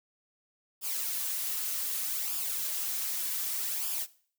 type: noise with flanger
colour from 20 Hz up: blue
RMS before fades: -33 dBFS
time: 0.81-4.07 s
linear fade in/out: 50 ms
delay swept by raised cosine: 0.49 to 5.19 ms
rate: 0.65 Hz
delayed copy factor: -0.6
effects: noise-tail reverb RT60 0.5 s tail -19 dB re dry